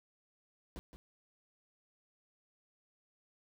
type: noise with echo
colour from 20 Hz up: brown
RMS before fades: -44 dBFS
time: 0.76-0.79 s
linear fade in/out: 0 ms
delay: 170 ms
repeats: 1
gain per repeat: -9 dB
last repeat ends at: 0.96 s
effects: none